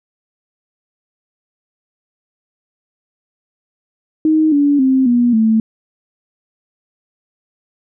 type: tone with pitch steps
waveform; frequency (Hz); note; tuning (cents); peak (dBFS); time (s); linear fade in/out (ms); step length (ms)
sine; 312.9 / 286.9 / 263.1 / 241.3 / 221.3; D#4 / D4 / C4 / B3 / A3; +10 / -40 / +10 / -40 / +10; -9; 4.25-5.6; 2; 270
effects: none